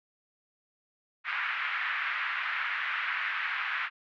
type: band-pass noise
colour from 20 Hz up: white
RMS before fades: -32 dBFS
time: 1.24-3.9 s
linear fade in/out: 50 ms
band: 1300 to 2200 Hz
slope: 24 dB/octave
effects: low-pass 4000 Hz 12 dB/octave